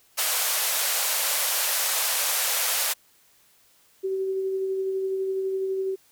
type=band-pass noise; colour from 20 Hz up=white; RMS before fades=-25 dBFS; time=0.17-2.94 s; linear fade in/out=20 ms; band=490 to 16000 Hz; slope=48 dB/octave
type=tone with tremolo; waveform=sine; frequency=382.9 Hz; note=G4; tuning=41 cents flat; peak=-23 dBFS; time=4.03-5.96 s; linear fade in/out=20 ms; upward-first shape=sine; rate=12 Hz; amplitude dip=25%
effects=white hiss -60 dBFS RMS until 6.11 s